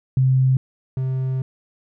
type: tone pair in turn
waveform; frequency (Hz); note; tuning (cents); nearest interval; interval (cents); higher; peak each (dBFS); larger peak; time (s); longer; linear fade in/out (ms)
sine / triangle; 130.81 / 130.81; C3 / C3; 0 / 0; unison; 0; neither; -13 / -18; first; 0.17-0.57 / 0.97-1.42; second; 2
effects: none